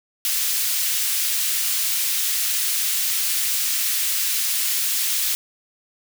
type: high-pass noise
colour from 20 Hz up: white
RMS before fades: -22 dBFS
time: 0.25-5.35 s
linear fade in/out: 0 ms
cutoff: 2300 Hz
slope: 12 dB/octave
effects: none